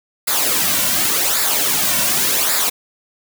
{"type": "noise with flanger", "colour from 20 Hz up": "white", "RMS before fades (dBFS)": -17, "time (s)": [0.27, 2.7], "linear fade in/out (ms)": 10, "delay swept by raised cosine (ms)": [0.33, 2.43], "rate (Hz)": 0.88, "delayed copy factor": -0.65, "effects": []}